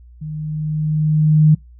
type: tone with level ramp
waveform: sine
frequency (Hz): 153.8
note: D#3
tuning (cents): -20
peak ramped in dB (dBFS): -25 to -6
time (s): 0.21-1.55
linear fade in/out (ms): 10
effects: noise-tail reverb RT60 0.2 s tail -26 dB re dry + added 60 Hz sine -40 dBFS peak until 1.79 s